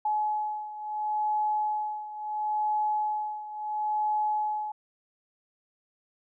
sine beating tone pair, 849 / 849.73 Hz, G#5 / G#5, +38 / +39 cents, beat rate 0.73 Hz, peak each -28 / -32 dBFS, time 0.05-4.72 s, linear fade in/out 5 ms, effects none

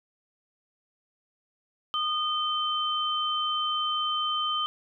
sine tone pair together, 1227 / 3092 Hz, D#6 / G7, -25 / -24 cents, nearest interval octave + major third, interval 1601 cents, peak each -28 dBFS, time 1.94-4.66 s, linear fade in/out 0 ms, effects none

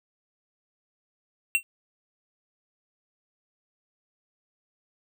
square tone with exponential decay, 2729 Hz, F7, 41 cents flat, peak -16 dBFS, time 1.55-1.63 s, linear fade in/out 0 ms, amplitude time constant 17 ms, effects none

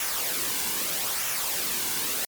white noise with flanger, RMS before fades -28 dBFS, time 0-2.25 s, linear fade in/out 2 ms, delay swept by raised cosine 0.22 to 1.62 ms, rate 0.79 Hz, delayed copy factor -0.5, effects MP3 96 kbps

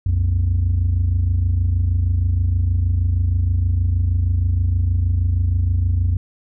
sine tone pair together, 63.64 / 90 Hz, C2 / F#2, -47 / -47 cents, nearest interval tritone, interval 600 cents, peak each -18 / -14 dBFS, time 0.06-6.17 s, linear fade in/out 5 ms, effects tanh soft clip ceiling -12 dBFS

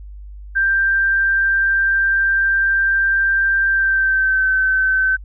sine tone with pitch glide, 1578 to 1534.8 Hz, G6 to G6, +11 to -37 cents, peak -13 dBFS, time 0.55-5.17 s, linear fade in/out 20 ms, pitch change -48 cents, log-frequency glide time 3.67-4.48 s, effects added 50 Hz sine -32 dBFS peak until 5.24 s

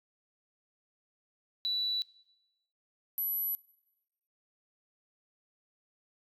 sine tone pair in turn, 3951 / 11795 Hz, B7 / F#9, 0 / -7 cents, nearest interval octave + perfect fifth, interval 1893 cents, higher second, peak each -28 / -29 dBFS, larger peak first, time 1.65-2.02 / 3.18-3.55 s, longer neither, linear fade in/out 0 ms, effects noise-tail reverb RT60 0.9 s tail -21 dB re dry + tanh soft clip ceiling -24 dBFS

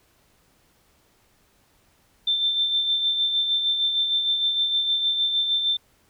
sine tone with tremolo, 3561 Hz, A7, 20 cents sharp, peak -18 dBFS, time 2.27-5.77 s, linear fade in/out 5 ms, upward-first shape sine, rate 6.5 Hz, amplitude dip 45%, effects pink hiss -62 dBFS RMS until 6.09 s

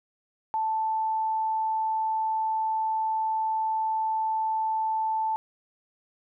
sine tone, 880 Hz, A5, in tune, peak -24 dBFS, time 0.54-5.36 s, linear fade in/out 0 ms, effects none

